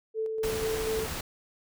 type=tone with tremolo; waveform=sine; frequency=441 Hz; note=A4; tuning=4 cents sharp; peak=-27 dBFS; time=0.14-1.08 s; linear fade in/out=50 ms; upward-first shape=square; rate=4.1 Hz; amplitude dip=30%
type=noise; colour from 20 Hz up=pink; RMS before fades=-35 dBFS; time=0.43-1.21 s; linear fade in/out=5 ms
effects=none